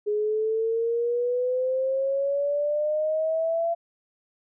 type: exponential sweep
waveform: sine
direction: up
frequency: 415.3 to 680 Hz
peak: -22 dBFS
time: 0.06-3.75 s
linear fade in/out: 20 ms
effects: none